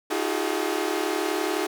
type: tone cluster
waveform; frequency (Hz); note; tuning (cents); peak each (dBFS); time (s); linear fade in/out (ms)
sawtooth; 312.2 / 351.7 / 383.7 / 423.3; D#4 / F4 / G4 / G#4; +6 / +12 / -37 / +33; -26; 0.1-1.67; 10
effects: none